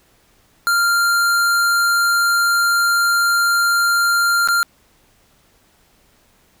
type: tone with dropouts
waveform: square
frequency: 1392 Hz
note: F6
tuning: 6 cents flat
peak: -14 dBFS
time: 0.67-4.63 s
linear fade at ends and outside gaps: 0 ms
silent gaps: 4.475-4.486 s
effects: pink hiss -56 dBFS RMS until 6.6 s